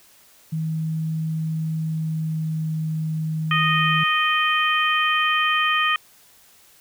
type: tone with pitch glide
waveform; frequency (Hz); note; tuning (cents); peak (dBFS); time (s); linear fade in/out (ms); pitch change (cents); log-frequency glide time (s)
sine; 159.2 to 157.83; D#3 to D#3; +40 to +25; -22; 0.52-4.04; 10; -15; 1.77-2.81
type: harmonic tone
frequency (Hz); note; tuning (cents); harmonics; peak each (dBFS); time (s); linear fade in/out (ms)
620; D#5; -6; 2 / 3 / 4 / 5; -21 / -23 / -24 / -25; 3.51-5.96; 2
effects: white hiss -53 dBFS RMS until 6.8 s